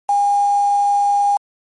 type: tone with quantisation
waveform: sine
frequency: 811 Hz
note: G#5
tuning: 41 cents flat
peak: -12 dBFS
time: 0.09-1.37 s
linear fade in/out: 2 ms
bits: 5
effects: MP3 48 kbps